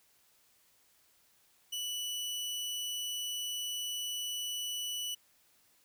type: tone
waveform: sawtooth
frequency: 2960 Hz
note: F#7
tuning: in tune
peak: -32 dBFS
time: 1.72-5.15 s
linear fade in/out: 10 ms
effects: white hiss -68 dBFS RMS until 5.84 s